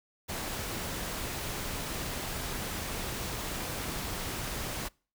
pink noise, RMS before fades -36 dBFS, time 0.28-4.89 s, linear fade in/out 20 ms, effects noise-tail reverb RT60 0.4 s tail -26 dB re dry

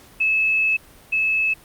sine tone pair in turn, 2600 / 2600 Hz, E7 / E7, -24 / -24 cents, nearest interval unison, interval 0 cents, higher neither, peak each -16 / -17 dBFS, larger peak first, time 0.2-0.77 / 1.12-1.54 s, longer first, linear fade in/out 10 ms, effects pink hiss -48 dBFS RMS until 1.64 s + Opus 48 kbps

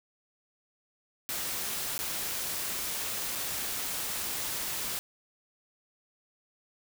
white noise with dropouts, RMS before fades -34 dBFS, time 1.29-4.99 s, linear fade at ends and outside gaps 0 ms, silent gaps 1.979-1.99 / 3.352-3.356 s, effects none

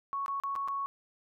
sine tone with dropouts, 1108.7 Hz, C#6, in tune, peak -31 dBFS, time 0.13-0.86 s, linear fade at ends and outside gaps 0 ms, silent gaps 0.261-0.281 / 0.4-0.436 / 0.554-0.561 / 0.677-0.684 s, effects none

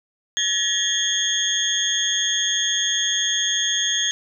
sine tone cluster, 1707 / 1894 / 3237 / 3434 / 6500 Hz, G#6 / A#6 / G#7 / A7 / G#8, +47 / +27 / -45 / -43 / -38 cents, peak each -31 / -30 / -23 / -25 / -24 dBFS, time 0.37-4.11 s, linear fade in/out 0 ms, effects none

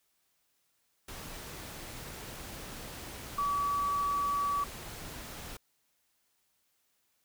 sine tone in noise, 1143 Hz, D6, 47 cents flat, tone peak -28 dBFS, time 3.38-4.64 s, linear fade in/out 5 ms, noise pink, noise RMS -44 dBFS, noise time 1.08-5.57 s, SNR +13 dB, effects white hiss -75 dBFS RMS until 7.24 s

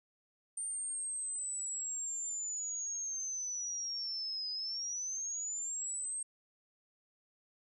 sine linear two-way sweep, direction down then up, 8900 to 4978 to 8470 Hz, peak -36 dBFS, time 0.57-6.23 s, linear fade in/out 5 ms, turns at 4.51 s, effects none

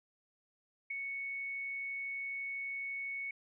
sine tone with ADSR envelope, 2217 Hz, C#7, in tune, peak -33 dBFS, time 0.9-3.31 s, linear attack 9 ms, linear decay 5 ms, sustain -4 dB, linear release 4 ms, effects none

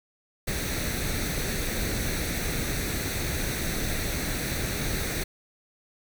pink noise with comb filter, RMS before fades -29 dBFS, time 0.47-5.24 s, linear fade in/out 10 ms, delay 0.49 ms, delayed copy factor +0.6, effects none

